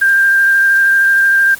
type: tone with vibrato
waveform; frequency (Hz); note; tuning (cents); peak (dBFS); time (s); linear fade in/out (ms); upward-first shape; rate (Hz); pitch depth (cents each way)
sine; 1590; G6; +24; -7; 0.01-1.55; 10; sine; 13; 12
effects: white hiss -32 dBFS RMS until 1.59 s + Opus 24 kbps